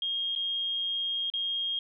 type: tone with dropouts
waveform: sine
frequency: 3241 Hz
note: G#7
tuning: 43 cents flat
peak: -28 dBFS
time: 0.02-1.79 s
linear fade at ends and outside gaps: 2 ms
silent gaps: 0.352-0.36 / 1.301-1.337 s
effects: none